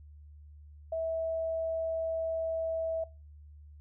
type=tone; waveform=sine; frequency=651 Hz; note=E5; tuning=22 cents flat; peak=-30 dBFS; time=0.92-3.04 s; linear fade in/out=5 ms; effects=noise-tail reverb RT60 0.3 s tail -21 dB re dry + added 74 Hz sine -49 dBFS peak until 3.8 s